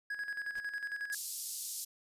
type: tone with tremolo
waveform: triangle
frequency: 1661.2 Hz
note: G#6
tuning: in tune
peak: -33 dBFS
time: 0.1-1.15 s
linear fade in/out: 5 ms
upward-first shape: square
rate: 11 Hz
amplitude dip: 60%
type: noise with exponential growth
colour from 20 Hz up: pink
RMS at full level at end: -48 dBFS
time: 0.51-0.59 s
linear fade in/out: 2 ms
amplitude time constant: 17 ms
type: band-pass noise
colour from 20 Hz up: white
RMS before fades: -41 dBFS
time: 1.12-1.85 s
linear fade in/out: 10 ms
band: 4600 to 13000 Hz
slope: 24 dB/octave
effects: resampled to 32000 Hz